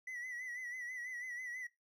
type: tone with vibrato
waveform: triangle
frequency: 1975.5 Hz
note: B6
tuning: in tune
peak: -40 dBFS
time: 0.07-1.67 s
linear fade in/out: 5 ms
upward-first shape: sine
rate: 6.1 Hz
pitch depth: 62 cents each way
effects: noise-tail reverb RT60 0.2 s tail -19 dB re dry